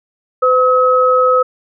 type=tone pair together; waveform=sine; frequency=508 / 1280.1 Hz; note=B4 / D#6; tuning=+49 / +49 cents; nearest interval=octave + major third; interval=1600 cents; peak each=-11 dBFS; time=0.42-1.43 s; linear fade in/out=10 ms; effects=none

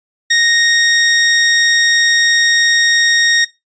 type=tone; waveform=20% pulse; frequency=1863 Hz; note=A#6; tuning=2 cents flat; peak=-4 dBFS; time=0.3-3.45 s; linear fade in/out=10 ms; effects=noise-tail reverb RT60 0.2 s tail -18 dB re dry + resampled to 16000 Hz

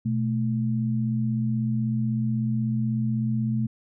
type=tone pair together; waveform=sine; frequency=123.1 / 219.3 Hz; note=B2 / A3; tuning=-5 / -6 cents; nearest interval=minor seventh; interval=999 cents; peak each=-25 dBFS; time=0.05-3.67 s; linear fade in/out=10 ms; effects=none

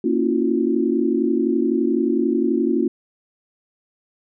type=chord; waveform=sine; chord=F# dominant seventh; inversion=first; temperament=equal with one note detuned; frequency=233.1 / 277.2 / 329.6 / 361.1 Hz; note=A#3 / C#4 / E4 / F#4; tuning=0 / 0 / 0 / -42 cents; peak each=-22 dBFS; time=0.04-2.88 s; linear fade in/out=5 ms; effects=none

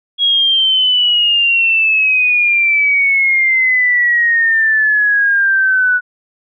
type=exponential sweep; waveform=sine; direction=down; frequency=3322 to 1471 Hz; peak=-9 dBFS; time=0.18-6.01 s; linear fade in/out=50 ms; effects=none

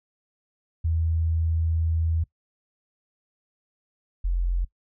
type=tone pair in turn; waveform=sine; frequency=81.6 / 43.94 Hz; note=E2 / F1; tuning=-17 / +11 cents; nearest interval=major seventh; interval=1072 cents; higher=first; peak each=-21 dBFS; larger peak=neither; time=0.84-2.24 / 4.24-4.65 s; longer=first; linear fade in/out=10 ms; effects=noise-tail reverb RT60 0.1 s tail -20 dB re dry

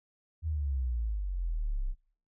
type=exponential sweep; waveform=sine; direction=down; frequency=82.41 to 30.87 Hz; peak=-29 dBFS; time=0.42-1.95 s; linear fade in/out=50 ms; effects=noise-tail reverb RT60 0.5 s tail -18 dB re dry

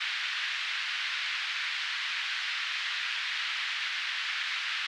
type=band-pass noise; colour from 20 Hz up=pink; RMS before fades=-33 dBFS; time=0-4.87 s; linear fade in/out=10 ms; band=1600 to 3900 Hz; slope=24 dB/octave; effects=none

